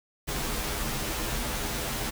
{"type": "noise with comb filter", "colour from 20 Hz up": "pink", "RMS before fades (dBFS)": -31, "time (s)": [0.27, 2.11], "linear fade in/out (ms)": 20, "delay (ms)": 11, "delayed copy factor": -0.95, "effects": []}